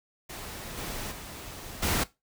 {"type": "noise with level steps", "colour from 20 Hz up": "pink", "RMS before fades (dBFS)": [-40, -36, -42, -27], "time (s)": [0.29, 2.04], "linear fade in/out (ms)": 10, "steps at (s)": [0.77, 1.11, 1.82], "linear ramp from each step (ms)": 10, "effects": ["noise-tail reverb RT60 0.2 s tail -17 dB re dry"]}